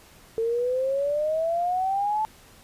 sine exponential sweep, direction up, 447 to 876 Hz, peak -22 dBFS, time 0.38-2.25 s, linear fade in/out 0 ms, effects pink hiss -52 dBFS RMS until 2.63 s + resampled to 32000 Hz

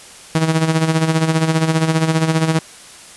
sawtooth tone with tremolo, 160.4 Hz, E3, 47 cents flat, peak -7 dBFS, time 0.35-2.59 s, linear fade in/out 0 ms, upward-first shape sine, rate 15 Hz, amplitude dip 65%, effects white hiss -39 dBFS RMS until 3.16 s + resampled to 24000 Hz

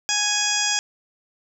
harmonic tone, 830.6 Hz, G#5, in tune, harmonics 1 / 2 / 3 / 4 / 6 / 7 / 8 / 9, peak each -31 / -28 / -29 / -27 / -26 / -29 / -26 / -30 dBFS, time 0.09-0.79 s, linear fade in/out 0 ms, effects 9-bit

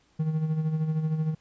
triangle tone with tremolo, 157.1 Hz, D#3, 17 cents sharp, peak -20 dBFS, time 0.19-1.35 s, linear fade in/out 10 ms, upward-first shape sine, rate 13 Hz, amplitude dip 55%, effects pink hiss -65 dBFS RMS until 1.4 s + resampled to 16000 Hz

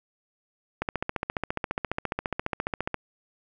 click train, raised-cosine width 0.5 ms, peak -12 dBFS, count 32, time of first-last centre 0.82-2.943 s, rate 14.6 Hz, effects none

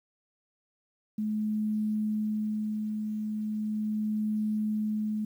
sine tone with tremolo, 213.8 Hz, A3, 49 cents flat, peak -26 dBFS, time 1.18-5.25 s, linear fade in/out 5 ms, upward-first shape sine, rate 0.38 Hz, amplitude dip 35%, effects 10-bit

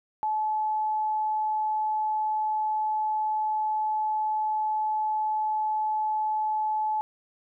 sine tone, 861 Hz, A5, 38 cents flat, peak -24 dBFS, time 0.23-7.01 s, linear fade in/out 0 ms, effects none

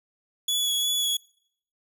sawtooth tone with vibrato, 3389 Hz, G#7, 34 cents sharp, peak -20 dBFS, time 0.48-1.17 s, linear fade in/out 5 ms, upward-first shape sine, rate 2.8 Hz, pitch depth 16 cents each way, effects noise-tail reverb RT60 0.7 s tail -26 dB re dry

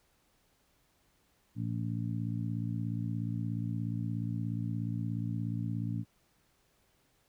harmonic tone, 56.9 Hz, A#1, 41 cents flat, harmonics 2 / 3 / 4 / 5, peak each -34 / -38 / -40 / -42 dBFS, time 1.55-6.05 s, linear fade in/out 50 ms, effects pink hiss -71 dBFS RMS until 7.28 s

